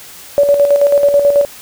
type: tone with tremolo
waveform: sine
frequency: 571 Hz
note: D5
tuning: 49 cents flat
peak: -5 dBFS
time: 0.38-1.45 s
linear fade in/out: 0 ms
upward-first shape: square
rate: 9.2 Hz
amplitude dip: 50%
effects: white hiss -35 dBFS RMS until 1.61 s